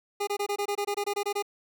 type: tone bursts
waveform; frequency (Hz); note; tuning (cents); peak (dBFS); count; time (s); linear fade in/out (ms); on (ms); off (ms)
25% pulse; 407.3; G#4; -34; -23; 13; 0.2-1.425; 10; 73; 23
effects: none